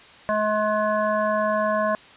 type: harmonic tone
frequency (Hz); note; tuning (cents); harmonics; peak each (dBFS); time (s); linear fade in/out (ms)
212.8; G#3; +42; 1 / 3 / 5 / 7 / 8; -29 / -22 / -25 / -32 / -32; 0.29-1.95; 0
effects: white hiss -47 dBFS RMS until 2.16 s + resampled to 8000 Hz